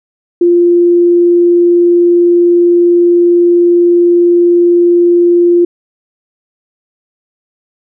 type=tone with vibrato; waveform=sine; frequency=347.8 Hz; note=F4; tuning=7 cents flat; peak=-4 dBFS; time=0.41-5.65 s; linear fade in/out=5 ms; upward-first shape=sine; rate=20 Hz; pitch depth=9 cents each way; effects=none